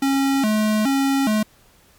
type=tone with vibrato; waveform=square; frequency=242 Hz; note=B3; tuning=35 cents flat; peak=-17 dBFS; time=0.02-1.43 s; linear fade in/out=5 ms; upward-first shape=square; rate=1.2 Hz; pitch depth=210 cents each way; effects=pink hiss -54 dBFS RMS until 1.98 s + MP3 96 kbps